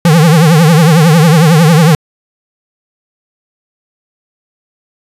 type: tone with vibrato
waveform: square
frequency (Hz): 161.1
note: E3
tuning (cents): -39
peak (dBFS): -4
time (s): 0.05-1.95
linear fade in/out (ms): 2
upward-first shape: triangle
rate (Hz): 11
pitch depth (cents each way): 180
effects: resampled to 32000 Hz